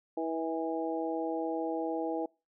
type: harmonic tone with a mistuned harmonic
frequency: 162.4 Hz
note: E3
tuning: 26 cents flat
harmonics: 2 / 3 / 4 / 5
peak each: -34 / -36 / -38 / -38 dBFS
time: 0.17-2.26 s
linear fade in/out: 5 ms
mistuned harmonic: 5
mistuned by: +15 cents
effects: noise-tail reverb RT60 0.3 s tail -26 dB re dry